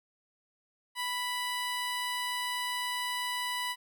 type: tone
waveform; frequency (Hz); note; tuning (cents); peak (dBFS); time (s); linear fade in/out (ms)
15% pulse; 987.8; B5; 0; -25; 0.95-3.76; 50
effects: none